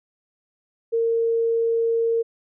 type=tone; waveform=sine; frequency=459 Hz; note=A#4; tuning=27 cents flat; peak=-18 dBFS; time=0.92-2.23 s; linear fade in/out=20 ms; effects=none